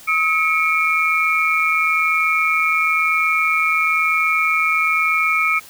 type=tone cluster; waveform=sine; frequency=1277 / 2210 / 2371 Hz; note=D#6 / C#7 / D7; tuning=+45 / -6 / +16 cents; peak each=-19 dBFS; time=0.07-5.6 s; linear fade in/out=20 ms; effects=white hiss -42 dBFS RMS until 5.69 s